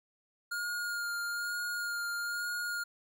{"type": "tone with vibrato", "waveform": "square", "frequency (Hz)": 1419, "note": "F6", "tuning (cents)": 27, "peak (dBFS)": -34, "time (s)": [0.51, 2.84], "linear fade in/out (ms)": 10, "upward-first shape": "sine", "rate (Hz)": 1.1, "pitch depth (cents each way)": 18, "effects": []}